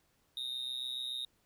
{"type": "tone with amplitude modulation", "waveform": "triangle", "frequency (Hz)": 3728, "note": "A#7", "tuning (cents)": -1, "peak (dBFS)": -31, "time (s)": [0.37, 1.25], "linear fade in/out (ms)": 2, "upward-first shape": "sine", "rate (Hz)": 127, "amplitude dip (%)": 90, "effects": ["pink hiss -73 dBFS RMS until 1.45 s"]}